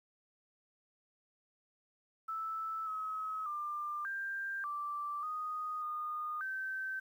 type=tone with pitch steps; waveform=sine; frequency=1315 / 1280 / 1193 / 1587 / 1172 / 1242 / 1225 / 1547 Hz; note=E6 / D#6 / D6 / G6 / D6 / D#6 / D#6 / G6; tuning=-5 / +49 / +27 / +21 / -4 / -3 / -27 / -23 cents; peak=-36 dBFS; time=2.28-7 s; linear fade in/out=10 ms; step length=590 ms; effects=11-bit